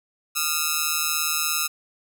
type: ring-modulated tone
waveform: 5% pulse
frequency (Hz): 1305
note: E6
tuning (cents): -18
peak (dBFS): -7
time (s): 0.35-1.68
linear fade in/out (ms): 20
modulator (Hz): 78.5
effects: none